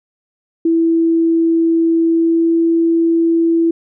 sine tone with pitch glide, 330 to 332.1 Hz, E4 to E4, +2 to +13 cents, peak -10 dBFS, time 0.65-3.71 s, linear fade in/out 5 ms, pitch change +11 cents, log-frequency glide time 2.06-2.56 s, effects none

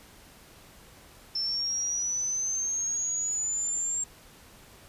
sine linear sweep, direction up, 5330 to 7459 Hz, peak -27 dBFS, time 1.35-4.04 s, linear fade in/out 5 ms, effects pink hiss -53 dBFS RMS until 4.88 s + resampled to 32000 Hz

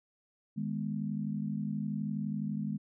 sine chord, G# minor, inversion second, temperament equal, 155.56 / 207.7 / 246.9 Hz, D#3 / G#3 / B3, 0 / 0 / 0 cents, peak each -37 / -34 / -40 dBFS, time 0.56-2.78 s, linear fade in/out 20 ms, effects none

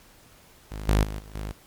sawtooth tone with level steps, 51.91 Hz, G#1, in tune, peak -29 / -14 / -27 / -39 / -27 dBFS, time 0.71-1.52 s, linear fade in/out 10 ms, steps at 0.88 / 1.03 / 1.19 / 1.35 s, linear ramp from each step 2 ms, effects pink hiss -54 dBFS RMS until 1.66 s + MP3 96 kbps

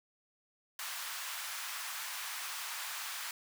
pink high-pass noise, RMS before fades -41 dBFS, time 0.79-3.31 s, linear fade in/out 2 ms, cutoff 1000 Hz, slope 24 dB/octave, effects none

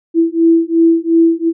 sine beating tone pair, 329.6 / 332.4 Hz, E4 / E4, 0 / +15 cents, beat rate 2.8 Hz, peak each -11 dBFS, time 0.14-1.53 s, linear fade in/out 50 ms, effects none

